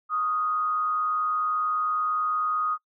sine tone with frequency modulation, 1244.5 Hz, D#6, in tune, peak -23 dBFS, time 0.09-2.78 s, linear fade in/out 50 ms, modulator 145 Hz, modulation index 0.32, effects noise-tail reverb RT60 0.1 s tail -24 dB re dry

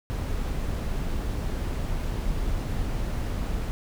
brown noise, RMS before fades -28 dBFS, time 0.1-3.71 s, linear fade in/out 0 ms, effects none

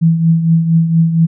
sine tone with tremolo, 164.5 Hz, E3, 3 cents flat, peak -5 dBFS, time 0.01-1.27 s, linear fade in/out 20 ms, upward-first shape triangle, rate 4.3 Hz, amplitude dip 65%, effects none

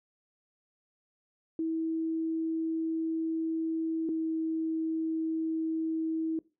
sine tone pair in turn, 323.8 / 321.6 Hz, E4 / E4, -31 / -43 cents, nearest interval unison, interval 12 cents, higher first, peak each -28 dBFS, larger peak neither, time 1.59-4.09 / 4.09-6.39 s, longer first, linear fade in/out 2 ms, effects noise-tail reverb RT60 0.3 s tail -21 dB re dry

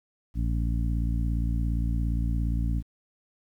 harmonic tone, 57.3 Hz, A#1, 29 cents flat, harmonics 1 / 2 / 3 / 4 / 5, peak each -25 / -31 / -35 / -37 / -39 dBFS, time 0.34-2.83 s, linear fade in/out 50 ms, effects 10-bit

